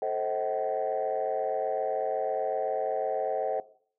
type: chord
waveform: sine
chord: A diminished seventh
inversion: none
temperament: just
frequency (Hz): 440 / 528 / 633.6 / 760.3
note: A4 / C5 / Eb5 / Gb5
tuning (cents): 0 / +16 / +31 / +47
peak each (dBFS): -32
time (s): 0.02-3.6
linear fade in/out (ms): 2
effects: noise-tail reverb RT60 0.5 s tail -17 dB re dry + tanh soft clip ceiling -20 dBFS